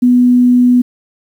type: tone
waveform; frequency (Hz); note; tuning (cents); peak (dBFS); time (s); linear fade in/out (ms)
sine; 246.9; B3; 0; -5; 0.02-0.82; 10
effects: 7-bit